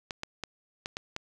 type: clicks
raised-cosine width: 0.2 ms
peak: -17 dBFS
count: 6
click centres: 0.108 / 0.234 / 0.437 / 0.859 / 0.969 / 1.164 s
effects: none